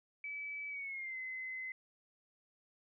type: tone with pitch glide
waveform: sine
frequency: 2297 to 2046 Hz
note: D7 to C7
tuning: -39 to -39 cents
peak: -40 dBFS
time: 0.24-1.72 s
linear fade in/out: 2 ms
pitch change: -200 cents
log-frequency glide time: 0.69-1.18 s
effects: none